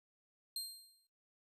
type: tone with exponential decay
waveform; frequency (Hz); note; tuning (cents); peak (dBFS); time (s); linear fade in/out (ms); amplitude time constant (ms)
sawtooth; 4186; C8; 0; -34; 0.56-1.07; 2; 110
effects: noise-tail reverb RT60 0.3 s tail -21 dB re dry + resampled to 32000 Hz